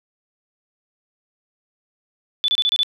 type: tone bursts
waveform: sine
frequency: 3481 Hz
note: A7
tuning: 19 cents flat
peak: -15 dBFS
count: 6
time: 2.44-2.832 s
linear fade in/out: 0 ms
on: 42 ms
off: 28 ms
effects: none